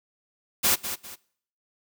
white noise with echo, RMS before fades -21 dBFS, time 0.63-0.76 s, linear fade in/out 20 ms, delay 200 ms, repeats 2, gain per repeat -10 dB, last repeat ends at 1.16 s, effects noise-tail reverb RT60 0.6 s tail -22 dB re dry

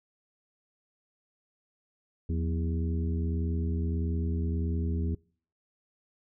harmonic tone with a mistuned harmonic, 81.6 Hz, E2, 17 cents flat, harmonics 1 / 2 / 3 / 4 / 5, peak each -28 / -35 / -37 / -42 / -43 dBFS, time 2.29-5.15 s, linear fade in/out 5 ms, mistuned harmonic 2, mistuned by +120 cents, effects noise-tail reverb RT60 0.5 s tail -26 dB re dry

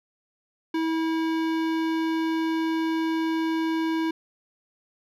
sine tone with hard clipping, 323.7 Hz, E4, 31 cents flat, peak -25 dBFS, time 0.74-4.11 s, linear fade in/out 5 ms, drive 18 dB, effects none

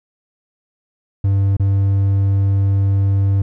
triangle tone with dropouts, 98.3 Hz, G2, 5 cents sharp, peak -10 dBFS, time 1.24-3.42 s, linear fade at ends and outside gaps 5 ms, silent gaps 1.568-1.597 s, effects none

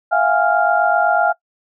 sine tone cluster, 667 / 715 / 822 / 1396 Hz, E5 / F5 / G#5 / F6, +20 / +41 / -18 / -1 cents, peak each -18 dBFS, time 0.11-1.33 s, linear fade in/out 20 ms, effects noise-tail reverb RT60 0.1 s tail -22 dB re dry

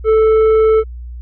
triangle tone with tanh clipping, 439.3 Hz, A4, 3 cents flat, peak -9 dBFS, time 0.04-0.84 s, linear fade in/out 50 ms, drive 11 dB, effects added 60 Hz sine -26 dBFS peak until 1.21 s

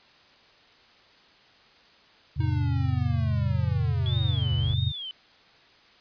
sine chord, F major, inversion none, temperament equal with one note detuned, 87.31 / 110 / 134.26 Hz, F2 / A2 / C3, 0 / 0 / +45 cents, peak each -27 dBFS, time 2.36-4.92 s, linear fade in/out 20 ms
square linear sweep, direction down, 316.2 to 51.1 Hz, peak -35 dBFS, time 2.4-4.74 s, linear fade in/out 5 ms
sine tone with vibrato, 3322 Hz, G#7, in tune, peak -33 dBFS, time 4.06-5.11 s, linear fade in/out 0 ms, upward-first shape sine, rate 1.6 Hz, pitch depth 190 cents each way
effects white hiss -56 dBFS RMS until 6 s + resampled to 11025 Hz

